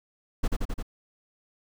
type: noise with echo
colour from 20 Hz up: brown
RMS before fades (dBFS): -23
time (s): 0.43-0.48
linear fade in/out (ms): 10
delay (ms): 87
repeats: 4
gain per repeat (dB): -2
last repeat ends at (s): 0.828
effects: none

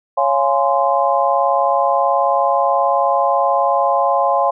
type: chord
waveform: sine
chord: Db major seventh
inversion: none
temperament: just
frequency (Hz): 554.4 / 693 / 831.5 / 1039.4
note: Db5 / F5 / Ab5 / C6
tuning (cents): 0 / -14 / +2 / -12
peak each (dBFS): -18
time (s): 0.17-4.51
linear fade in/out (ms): 10
effects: none

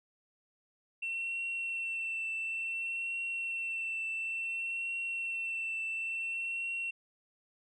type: tone with vibrato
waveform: sine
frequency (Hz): 2700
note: E7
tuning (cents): +41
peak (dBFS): -32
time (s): 1.02-6.91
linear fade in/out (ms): 10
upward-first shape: triangle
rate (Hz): 0.57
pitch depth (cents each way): 22
effects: tanh soft clip ceiling -30 dBFS

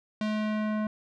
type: tone with low-pass filter sweep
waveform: square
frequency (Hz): 214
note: A3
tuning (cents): -48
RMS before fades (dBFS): -29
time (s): 0.21-0.87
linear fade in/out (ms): 2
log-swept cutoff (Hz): 4200 to 1400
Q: 1
effects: none

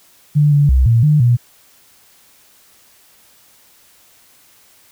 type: tone with pitch steps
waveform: sine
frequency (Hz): 147.9 / 144.3 / 64.6 / 115.7 / 150.5 / 120.8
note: D3 / D3 / C2 / A#2 / D3 / B2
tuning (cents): +13 / -30 / -21 / -13 / +43 / -38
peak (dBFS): -8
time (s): 0.35-1.37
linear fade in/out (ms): 20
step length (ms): 170
effects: white hiss -50 dBFS RMS until 4.91 s

